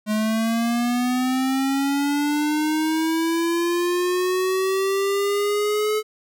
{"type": "linear sweep", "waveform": "square", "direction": "up", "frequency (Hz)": [211.3, 430.7], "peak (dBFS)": -20, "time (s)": [0.06, 6.03], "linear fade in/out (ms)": 50, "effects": []}